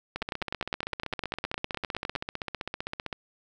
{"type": "two click trains", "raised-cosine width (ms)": 0.3, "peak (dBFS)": [-14, -16], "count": [20, 47], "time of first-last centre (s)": [[0.22, 2.153], [0.16, 3.128]], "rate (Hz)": [9.83, 15.5], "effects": []}